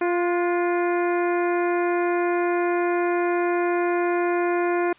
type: harmonic tone with a mistuned harmonic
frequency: 349.2 Hz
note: F4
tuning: in tune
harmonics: 1 / 2 / 3 / 4 / 5 / 6 / 7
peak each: -21 / -27 / -31 / -33 / -35 / -37 / -38 dBFS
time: 0.01-4.93 s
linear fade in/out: 5 ms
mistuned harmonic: 4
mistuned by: +45 cents
effects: white hiss -53 dBFS RMS until 4.98 s + resampled to 8000 Hz